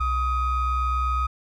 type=ring-modulated tone; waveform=triangle; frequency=598 Hz; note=D5; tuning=31 cents sharp; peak=-16 dBFS; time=0-1.27 s; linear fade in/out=10 ms; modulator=662 Hz; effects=none